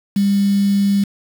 sine tone with quantisation, 199.7 Hz, G3, 32 cents sharp, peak -12 dBFS, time 0.16-1.04 s, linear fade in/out 5 ms, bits 5, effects none

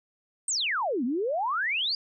sine exponential two-way sweep, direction down then up, 8800 to 227.1 to 4912 Hz, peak -25 dBFS, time 0.48-1.95 s, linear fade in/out 2 ms, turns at 1.04 s, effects none

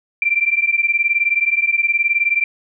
sine beating tone pair, 2349 / 2368 Hz, D7 / D7, 0 / +14 cents, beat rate 19 Hz, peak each -17 dBFS, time 0.22-2.44 s, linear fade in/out 2 ms, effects none

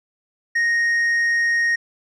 triangle tone with tanh clipping, 1864.7 Hz, A#6, in tune, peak -17 dBFS, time 0.55-1.76 s, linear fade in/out 10 ms, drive 8 dB, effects none

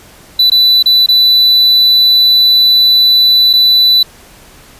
triangle tone with dropouts, 3980 Hz, B7, 13 cents sharp, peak -3 dBFS, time 0.39-4.03 s, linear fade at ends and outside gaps 5 ms, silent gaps 0.5-0.517 / 0.827-0.858 / 1.062-1.086 / 3.531-3.535 s, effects pink hiss -39 dBFS RMS until 4.79 s + resampled to 32000 Hz

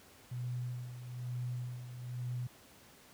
sine tone with tremolo, 123.47 Hz, B2, in tune, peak -34 dBFS, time 0.31-2.47 s, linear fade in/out 5 ms, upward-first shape sine, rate 1.1 Hz, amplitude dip 65%, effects pink hiss -59 dBFS RMS until 3.13 s + high-pass 80 Hz 12 dB/octave

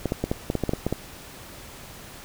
clicks, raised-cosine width 2 ms, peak -10 dBFS, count 11, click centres 0.057 / 0.121 / 0.24 / 0.315 / 0.501 / 0.553 / 0.637 / 0.693 / 0.735 / 0.866 / 0.926 s, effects pink hiss -43 dBFS RMS until 2.24 s

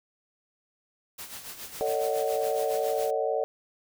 white noise with tremolo, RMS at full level -39 dBFS, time 1.18-3.11 s, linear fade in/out 10 ms, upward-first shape sine, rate 7.2 Hz, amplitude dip 60%
sine chord, D# half-diminished seventh, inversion second, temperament just, 448 / 560 / 622.3 / 746.7 Hz, A4 / C#5 / D#5 / F#5, +31 / +18 / 0 / +16 cents, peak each -29 / -30 / -31 / -32 dBFS, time 1.81-3.44 s, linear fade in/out 0 ms
effects none

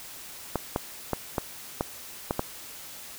clicks, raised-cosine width 1 ms, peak -11 dBFS, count 7, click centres 0.557 / 0.761 / 1.133 / 1.382 / 1.809 / 2.309 / 2.394 s, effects white hiss -43 dBFS RMS until 3.18 s

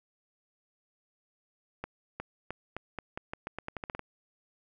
accelerating click train, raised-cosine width 0.5 ms, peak -21 dBFS, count 15, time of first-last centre 1.84-3.993 s, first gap 360 ms, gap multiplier 0.85, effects none

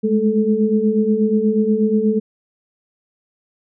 sine tone cluster, 207.7 / 216 / 436.9 Hz, G#3 / A3 / A4, 0 / -32 / -12 cents, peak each -18 dBFS, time 0.03-2.2 s, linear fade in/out 20 ms, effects none

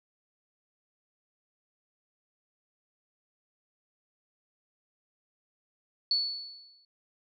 sine tone with exponential decay, 4435 Hz, C#8, in tune, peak -22 dBFS, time 6.11-6.85 s, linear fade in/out 2 ms, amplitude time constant 160 ms, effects none

